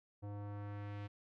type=tone with low-pass filter sweep; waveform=square; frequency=102.4 Hz; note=G#2; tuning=24 cents flat; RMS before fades=-45 dBFS; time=0.22-1.08 s; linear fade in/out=20 ms; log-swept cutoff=720 to 3000 Hz; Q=1.1; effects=none